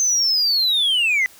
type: linear sweep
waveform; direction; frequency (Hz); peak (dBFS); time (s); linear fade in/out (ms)
sine; down; 6272 to 1975.5; -13; 0-1.26; 0
effects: tanh soft clip ceiling -14 dBFS + white hiss -47 dBFS RMS until 1.39 s